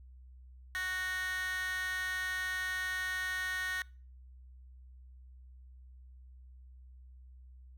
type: tone with high-pass filter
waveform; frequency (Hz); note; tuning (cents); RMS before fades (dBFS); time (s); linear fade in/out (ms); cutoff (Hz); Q
15% pulse; 370; F#4; 0; -36; 0.75-3.82; 0; 1800; 5.8
effects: noise-tail reverb RT60 0.4 s tail -25 dB re dry + added 63 Hz sine -51 dBFS peak until 7.77 s